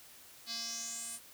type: tone with band-pass filter sweep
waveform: square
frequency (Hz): 230.8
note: A#3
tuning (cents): -17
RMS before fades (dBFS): -41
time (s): 0.46-1.2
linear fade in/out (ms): 50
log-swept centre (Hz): 4400 to 9600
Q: 4.9
effects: white hiss -56 dBFS RMS until 1.33 s